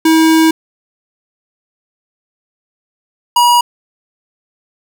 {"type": "tone pair in turn", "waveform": "square", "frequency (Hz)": [321.2, 962.5], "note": ["E4", "B5"], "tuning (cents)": [-45, -45], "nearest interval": "octave + perfect fifth", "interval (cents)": 1900, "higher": "second", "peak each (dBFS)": -7, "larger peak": "neither", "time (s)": [[0.05, 0.51], [3.36, 3.61]], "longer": "first", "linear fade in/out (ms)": 5, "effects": []}